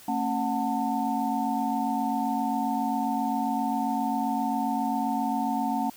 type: tone cluster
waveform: sine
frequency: 225 / 272.5 / 732 / 894 Hz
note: A3 / C#4 / F#5 / A5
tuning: +39 / -29 / -19 / +27 cents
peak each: -30 dBFS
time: 0.08-5.9 s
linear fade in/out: 5 ms
effects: white hiss -50 dBFS RMS until 5.96 s